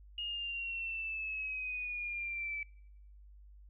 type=exponential sweep; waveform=sine; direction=down; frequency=2862 to 2304 Hz; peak=-36 dBFS; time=0.18-2.63 s; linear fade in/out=2 ms; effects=noise-tail reverb RT60 0.8 s tail -26 dB re dry + added 50 Hz sine -53 dBFS peak until 3.69 s